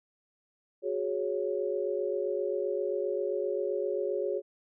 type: chord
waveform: sine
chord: F# suspended second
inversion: none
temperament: equal with one note detuned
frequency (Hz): 367.7 / 415.3 / 554.4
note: F#4 / G#4 / C#5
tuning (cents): -11 / 0 / 0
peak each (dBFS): -33 / -32 / -33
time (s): 0.82-4.42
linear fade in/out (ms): 50
effects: none